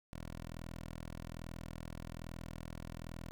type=tone; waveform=10% pulse; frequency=41.2 Hz; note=E1; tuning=in tune; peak=-36 dBFS; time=0.13-3.31 s; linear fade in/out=0 ms; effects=none

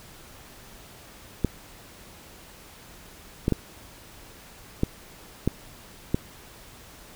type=clicks; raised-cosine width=3 ms; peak=-8 dBFS; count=6; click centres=1.447 / 3.481 / 3.523 / 4.834 / 5.476 / 6.145 s; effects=pink hiss -48 dBFS RMS until 7.15 s

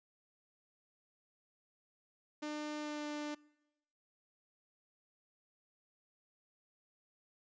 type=tone with pitch glide; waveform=sawtooth; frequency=300 to 297.1 Hz; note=D4 to D4; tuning=+37 to +20 cents; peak=-35 dBFS; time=2.42-3.35 s; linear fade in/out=10 ms; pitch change=-17 cents; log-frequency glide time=2.8-3.07 s; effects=noise-tail reverb RT60 1.0 s tail -25 dB re dry + resampled to 16000 Hz

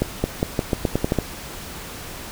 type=accelerating click train; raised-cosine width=2 ms; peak=-5 dBFS; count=10; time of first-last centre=0.02-1.187 s; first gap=220 ms; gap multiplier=0.86; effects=pink hiss -35 dBFS RMS until 2.31 s

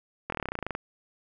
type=slowing click train; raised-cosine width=0.5 ms; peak=-16 dBFS; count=15; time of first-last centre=0.3-0.751 s; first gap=23 ms; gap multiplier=1.05; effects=none

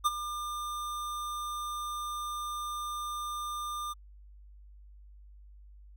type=tone with ADSR envelope; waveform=square; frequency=1200 Hz; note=D6; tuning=37 cents sharp; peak=-22 dBFS; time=0.04-3.94 s; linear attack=23 ms; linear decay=30 ms; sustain=-13 dB; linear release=23 ms; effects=added 50 Hz sine -50 dBFS peak until 5.96 s

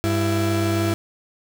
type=tone pair together; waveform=35% pulse; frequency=99.1 / 333.3 Hz; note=G2 / E4; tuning=+19 / +19 cents; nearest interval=octave + major sixth; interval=2100 cents; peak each=-20 dBFS; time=0.04-0.94 s; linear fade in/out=0 ms; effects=none

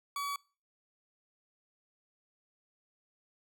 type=tone; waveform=40% pulse; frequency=1137 Hz; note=C#6; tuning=44 cents sharp; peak=-33 dBFS; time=0.16-0.36 s; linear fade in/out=2 ms; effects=noise-tail reverb RT60 0.4 s tail -25 dB re dry

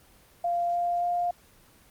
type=tone with pitch steps; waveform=sine; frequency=694 / 698.4 / 702.9 Hz; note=F5 / F5 / F5; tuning=-11 / 0 / +11 cents; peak=-24 dBFS; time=0.44-1.31 s; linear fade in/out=5 ms; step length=290 ms; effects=pink hiss -57 dBFS RMS until 1.9 s + Opus 24 kbps

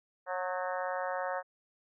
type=harmonic tone with a mistuned harmonic; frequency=182.6 Hz; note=F#3; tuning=23 cents flat; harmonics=3 / 4 / 5 / 6 / 7 / 8 / 9 / 10; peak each=-36 / -38 / -40 / -42 / -43 / -44 / -45 / -46 dBFS; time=0.26-1.43 s; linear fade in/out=50 ms; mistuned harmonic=8; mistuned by=+49 cents; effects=none

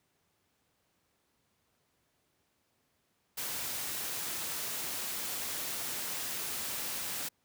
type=noise; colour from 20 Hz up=white; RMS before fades=-37 dBFS; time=3.37-7.29 s; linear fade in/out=10 ms; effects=pink hiss -75 dBFS RMS until 7.44 s + high-pass 80 Hz 12 dB/octave

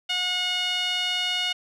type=tone with band-pass filter; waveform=sawtooth; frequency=725 Hz; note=F#5; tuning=35 cents flat; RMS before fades=-26 dBFS; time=0.09-1.53 s; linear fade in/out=10 ms; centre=3100 Hz; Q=3.8; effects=none

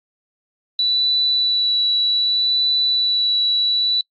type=tone with vibrato; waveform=sine; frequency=3951 Hz; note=B7; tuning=in tune; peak=-15 dBFS; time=0.79-4.01 s; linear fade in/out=2 ms; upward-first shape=sine; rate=0.65 Hz; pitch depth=10 cents each way; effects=noise-tail reverb RT60 0.1 s tail -25 dB re dry + AAC 48 kbps

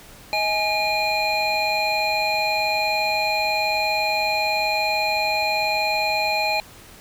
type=tone cluster; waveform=triangle; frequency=633 / 835 / 2424 / 4137 Hz; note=D#5 / G#5 / D#7 / C8; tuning=+30 / +9 / -46 / -20 cents; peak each=-25 / -22 / -22 / -26 dBFS; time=0.33-6.6 s; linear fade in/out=0 ms; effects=pink hiss -45 dBFS RMS until 7 s

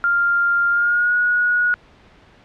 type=tone with pitch glide; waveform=sine; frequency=1396.9 to 1454.5 Hz; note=F6 to F#6; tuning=0 to -30 cents; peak=-14 dBFS; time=0.04-1.74 s; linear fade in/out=0 ms; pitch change=+70 cents; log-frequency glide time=0.7-1.14 s; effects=pink hiss -49 dBFS RMS until 2.44 s + low-pass 3000 Hz 12 dB/octave

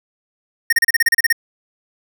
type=tone bursts; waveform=square; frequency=1846 Hz; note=A#6; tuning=17 cents flat; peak=-11 dBFS; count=11; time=0.7-1.327 s; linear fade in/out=5 ms; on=27 ms; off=33 ms; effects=none

